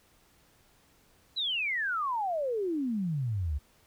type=exponential sweep; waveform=sine; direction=down; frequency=4054 to 66.8 Hz; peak=-28 dBFS; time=1.36-3.59 s; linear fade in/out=20 ms; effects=pink hiss -64 dBFS RMS until 3.86 s